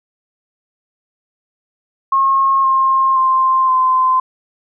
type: tone with pitch steps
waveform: sine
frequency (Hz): 1081 / 1064.9 / 1049 / 1033.4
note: C#6 / C6 / C6 / C6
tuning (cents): -44 / +30 / +4 / -22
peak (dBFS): -10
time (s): 2.12-4.2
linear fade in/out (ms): 5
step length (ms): 520
effects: none